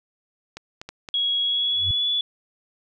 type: clicks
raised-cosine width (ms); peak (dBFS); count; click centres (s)
0.2; -18; 4; 0.57 / 0.815 / 0.89 / 1.088
type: tone with pitch glide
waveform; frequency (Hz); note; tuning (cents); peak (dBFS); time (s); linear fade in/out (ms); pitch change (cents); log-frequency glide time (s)
sine; 3322 to 3431; G#7 to A7; 0 to -44; -20; 1.14-2.21; 2; +56; 1.41-2.09
type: tone with exponential growth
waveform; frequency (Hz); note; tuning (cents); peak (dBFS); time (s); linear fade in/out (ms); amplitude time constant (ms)
sine; 92.2; F#2; -6; -21; 1.72-1.91; 0; 40
effects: none